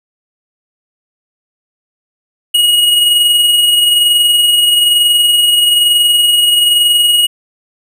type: tone with amplitude modulation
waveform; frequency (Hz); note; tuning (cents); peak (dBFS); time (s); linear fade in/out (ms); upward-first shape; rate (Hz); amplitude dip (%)
square; 2892; F#7; -40; -6; 2.54-7.27; 10; sine; 21.1; 35
effects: none